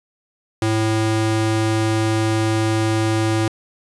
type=ring-modulated tone; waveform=square; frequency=220 Hz; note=A3; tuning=in tune; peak=-14 dBFS; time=0.62-3.48 s; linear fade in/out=2 ms; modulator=113 Hz; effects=resampled to 24000 Hz